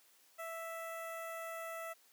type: tone with notch filter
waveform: 15% pulse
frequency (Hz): 659.3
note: E5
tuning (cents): 0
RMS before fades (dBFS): -44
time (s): 0.38-1.94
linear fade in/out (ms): 20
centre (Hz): 4500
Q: 0.5
effects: white hiss -67 dBFS RMS until 2.12 s + high-pass 300 Hz 12 dB/octave